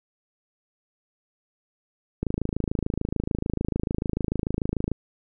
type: click train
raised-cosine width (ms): 3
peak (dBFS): -12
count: 73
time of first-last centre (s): 2.23-4.917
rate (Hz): 26.8
effects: none